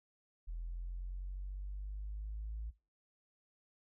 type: linear sweep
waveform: sine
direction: up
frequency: 41.39 to 54.9 Hz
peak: -38 dBFS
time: 0.47-2.71 s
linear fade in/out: 20 ms
effects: noise-tail reverb RT60 0.3 s tail -21 dB re dry + tanh soft clip ceiling -35 dBFS